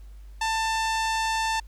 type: tone with low-pass filter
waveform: sawtooth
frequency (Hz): 890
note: A5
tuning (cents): +20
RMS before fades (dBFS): -26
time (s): 0.41-1.6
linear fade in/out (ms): 5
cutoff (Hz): 7100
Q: 1
effects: added 50 Hz sine -41 dBFS peak until 1.67 s + pink hiss -63 dBFS RMS until 1.67 s